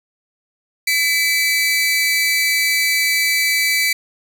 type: tone pair together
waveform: sawtooth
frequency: 2005 / 2301 Hz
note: B6 / D7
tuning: +26 / -36 cents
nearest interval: major second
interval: 238 cents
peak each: -16 / -13 dBFS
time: 0.87-3.93 s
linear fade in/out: 5 ms
effects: none